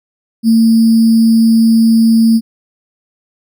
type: tone with sample-and-hold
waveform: sine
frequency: 226.2 Hz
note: A3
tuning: 48 cents sharp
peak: -5 dBFS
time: 0.43-2.41 s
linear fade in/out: 50 ms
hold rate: 4900 Hz
effects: none